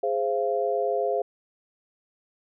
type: chord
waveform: sine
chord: F minor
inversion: first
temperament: equal with one note detuned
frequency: 415.3 / 523.3 / 685.7 Hz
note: Ab4 / C5 / F5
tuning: 0 / 0 / -32 cents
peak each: -27 dBFS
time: 0.03-1.22 s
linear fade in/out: 5 ms
effects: none